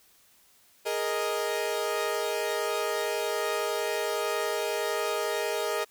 sawtooth chord, Ab suspended second, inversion none, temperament equal, 415.3 / 466.2 / 622.3 Hz, Ab4 / Bb4 / Eb5, 0 / 0 / 0 cents, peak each -28 dBFS, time 0.85-5.85 s, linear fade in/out 20 ms, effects white hiss -61 dBFS RMS until 5.9 s

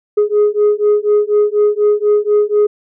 sine beating tone pair, 415.3 / 419.4 Hz, G#4 / G#4, 0 / +17 cents, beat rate 4.1 Hz, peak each -11 dBFS, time 0.17-2.67 s, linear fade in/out 10 ms, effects tanh soft clip ceiling -6 dBFS

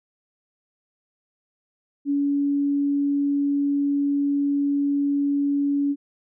sine tone, 283.6 Hz, C#4, 40 cents sharp, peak -19 dBFS, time 2.05-5.96 s, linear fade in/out 50 ms, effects none

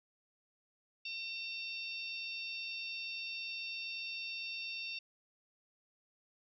harmonic tone with a mistuned harmonic, 911 Hz, A#5, 40 cents flat, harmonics 3 / 4 / 5 / 6, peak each -41 / -48 / -48 / -50 dBFS, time 1.05-4.99 s, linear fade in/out 5 ms, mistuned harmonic 3, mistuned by -17 cents, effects none

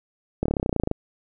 slowing click train, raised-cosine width 2 ms, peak -9 dBFS, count 16, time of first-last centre 0.43-0.914 s, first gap 26 ms, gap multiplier 1.03, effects none

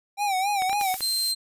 square tone with vibrato, 784 Hz, G5, in tune, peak -23 dBFS, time 0.17-0.97 s, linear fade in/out 50 ms, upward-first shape sine, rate 3.7 Hz, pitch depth 100 cents each way
clicks, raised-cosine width 0.3 ms, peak -18 dBFS, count 6, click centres 0.621 / 0.696 / 0.73 / 0.812 / 0.942 / 1.007 s
violet noise, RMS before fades -30 dBFS, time 0.79-1.33 s, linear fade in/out 20 ms
35% pulse tone, 4149 Hz, C8, 15 cents flat, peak -22 dBFS, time 1.01-1.35 s, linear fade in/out 20 ms
effects resampled to 32000 Hz

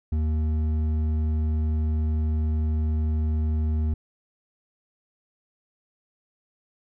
sine tone with hard clipping, 77.78 Hz, D#2, in tune, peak -23 dBFS, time 0.12-3.94 s, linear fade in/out 5 ms, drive 7 dB, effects none

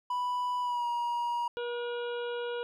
triangle tone with pitch glide, 987.8 to 953.6 Hz, B5 to A#5, 0 to +39 cents, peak -27 dBFS, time 0.1-1.48 s, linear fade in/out 5 ms, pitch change -61 cents, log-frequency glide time 0.61-0.87 s
harmonic tone, 479.7 Hz, A#4, 50 cents sharp, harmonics 1 / 2 / 3 / 5 / 6 / 7 / 8, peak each -33 / -43 / -42 / -53 / -47 / -51 / -56 dBFS, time 1.57-2.63 s, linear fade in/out 0 ms
effects none

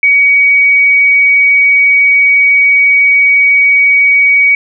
sine tone, 2257 Hz, C#7, 31 cents sharp, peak -4 dBFS, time 0.03-4.55 s, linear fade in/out 2 ms, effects none

